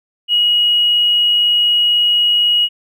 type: tone with tanh clipping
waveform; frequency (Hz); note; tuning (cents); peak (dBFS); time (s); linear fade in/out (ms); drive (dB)
triangle; 2899; F#7; -36; -10; 0.28-2.69; 50; 3
effects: none